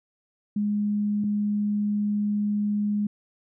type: tone pair in turn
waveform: sine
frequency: 207.3 / 207.3 Hz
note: G#3 / G#3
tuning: -3 / -3 cents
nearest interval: unison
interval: 0 cents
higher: neither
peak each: -22 dBFS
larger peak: neither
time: 0.56-1.24 / 1.24-3.07 s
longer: second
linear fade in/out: 5 ms
effects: none